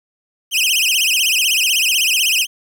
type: tone with vibrato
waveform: sawtooth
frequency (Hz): 2808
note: F7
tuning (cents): +9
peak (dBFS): -10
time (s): 0.51-2.47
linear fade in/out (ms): 50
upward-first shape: sine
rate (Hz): 16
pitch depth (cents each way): 220
effects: 8-bit